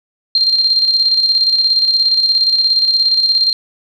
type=tone with tremolo; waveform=sine; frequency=4184 Hz; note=C8; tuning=1 cent flat; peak=-8 dBFS; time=0.35-3.53 s; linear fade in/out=2 ms; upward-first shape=square; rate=17 Hz; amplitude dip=45%; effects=none